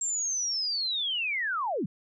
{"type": "linear sweep", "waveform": "sine", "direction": "down", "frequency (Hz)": [7510, 138.59], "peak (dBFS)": -27, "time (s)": [0.01, 1.86], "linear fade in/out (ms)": 5, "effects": []}